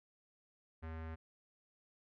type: tone with low-pass filter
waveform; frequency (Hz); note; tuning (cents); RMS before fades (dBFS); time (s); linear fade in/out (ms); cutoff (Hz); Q
square; 80.6; E2; -38; -45; 0.82-1.16; 20; 1800; 1.7
effects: none